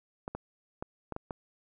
clicks, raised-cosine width 1 ms, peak -22 dBFS, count 6, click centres 0.279 / 0.35 / 0.825 / 1.123 / 1.164 / 1.308 s, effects none

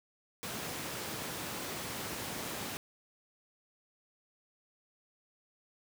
pink high-pass noise, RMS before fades -40 dBFS, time 0.43-2.77 s, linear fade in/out 0 ms, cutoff 130 Hz, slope 12 dB/octave, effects none

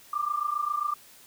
sine tone pair together, 1174.7 / 1202.2 Hz, D6 / D6, 0 / +40 cents, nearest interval unison, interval 40 cents, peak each -29 / -29 dBFS, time 0.13-0.94 s, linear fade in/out 5 ms, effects white hiss -53 dBFS RMS until 1.26 s

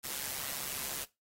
white noise with amplitude modulation, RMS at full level -35 dBFS, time 0.03-1.05 s, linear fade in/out 20 ms, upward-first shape sine, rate 138 Hz, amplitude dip 80%, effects noise-tail reverb RT60 0.2 s tail -17 dB re dry + AAC 48 kbps

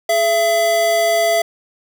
square tone pair together, 422.2 / 672 Hz, G#4 / E5, +29 / +33 cents, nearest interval minor sixth, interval 804 cents, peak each -25 / -14 dBFS, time 0.09-1.42 s, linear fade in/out 5 ms, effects none

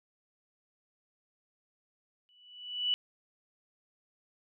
sine tone with exponential growth, 2960 Hz, F#7, in tune, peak -24 dBFS, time 2.29-2.94 s, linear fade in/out 0 ms, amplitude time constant 140 ms, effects none

